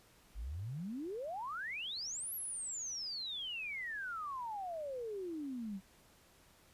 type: exponential two-way sweep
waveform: sine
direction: up then down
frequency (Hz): 46.25 to 11840 to 184.2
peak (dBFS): -39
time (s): 0.34-5.81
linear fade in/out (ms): 50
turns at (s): 2.34
effects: pink hiss -65 dBFS RMS until 6.73 s + resampled to 32000 Hz